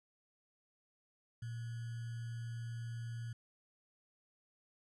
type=tone with sample-and-hold; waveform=sine; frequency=116.54 Hz; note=A#2; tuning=in tune; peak=-40 dBFS; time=1.42-3.33 s; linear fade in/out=5 ms; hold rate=1575 Hz; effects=resampled to 24000 Hz